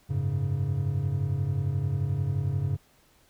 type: chord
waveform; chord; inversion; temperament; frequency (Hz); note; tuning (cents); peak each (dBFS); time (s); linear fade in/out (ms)
triangle; F# suspended second; none; equal; 92.5 / 103.83 / 138.59; F#2 / G#2 / C#3; 0 / 0 / 0; -29 / -28 / -26; 0.09-2.77; 20
effects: pink hiss -62 dBFS RMS until 3.29 s